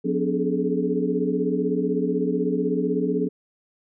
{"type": "tone cluster", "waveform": "sine", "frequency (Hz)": [180.3, 249.9, 289.2, 415.6, 431.6], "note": ["F#3", "B3", "D4", "G#4", "A4"], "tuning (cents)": [-45, 21, -27, 1, -33], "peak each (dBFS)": -27, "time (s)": [0.04, 3.29], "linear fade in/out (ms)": 20, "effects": []}